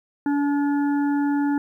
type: harmonic tone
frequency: 286.6 Hz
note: D4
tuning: 42 cents flat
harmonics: 1 / 3 / 5 / 6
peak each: -19 / -30 / -36 / -39 dBFS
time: 0.26-1.58 s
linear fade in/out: 2 ms
effects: 10-bit